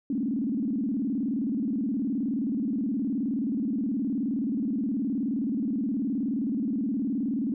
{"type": "tone with vibrato", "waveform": "sine", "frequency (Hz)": 246.9, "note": "B3", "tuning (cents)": 0, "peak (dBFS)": -25, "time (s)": [0.1, 7.54], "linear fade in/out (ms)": 2, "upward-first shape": "square", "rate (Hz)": 19, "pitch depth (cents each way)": 220, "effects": []}